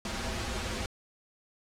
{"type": "noise with comb filter", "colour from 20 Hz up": "pink", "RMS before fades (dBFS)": -34, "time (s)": [0.05, 0.86], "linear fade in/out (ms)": 2, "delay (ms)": 6.8, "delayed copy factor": -0.8, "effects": ["low-pass 7000 Hz 12 dB/octave"]}